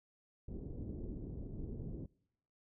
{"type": "low-pass noise", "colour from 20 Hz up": "pink", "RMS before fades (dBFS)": -44, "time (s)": [0.48, 2.06], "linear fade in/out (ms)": 5, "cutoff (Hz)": 390, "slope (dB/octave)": 24, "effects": ["noise-tail reverb RT60 0.8 s tail -25 dB re dry"]}